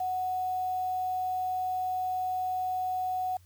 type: tone with quantisation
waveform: sine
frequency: 740 Hz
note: F#5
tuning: in tune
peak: -28 dBFS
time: 0-3.37 s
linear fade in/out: 5 ms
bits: 8
effects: added 89 Hz sine -55 dBFS peak until 3.45 s + white hiss -66 dBFS RMS until 3.45 s